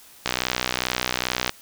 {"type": "click train", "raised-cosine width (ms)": 0.2, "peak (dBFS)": -4, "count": 78, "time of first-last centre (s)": [0.26, 1.494], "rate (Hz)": 62.4, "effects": ["white hiss -49 dBFS RMS until 1.61 s"]}